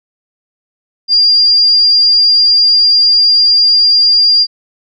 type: tone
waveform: sine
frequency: 4797 Hz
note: D8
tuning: 36 cents sharp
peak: -5 dBFS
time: 1.08-4.47 s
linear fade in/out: 50 ms
effects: none